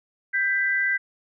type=tone pair together; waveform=sine; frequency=1577.1 / 1987 Hz; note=G6 / B6; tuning=+10 / +10 cents; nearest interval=major third; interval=400 cents; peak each=-23 / -23 dBFS; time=0.33-0.98 s; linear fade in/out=20 ms; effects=none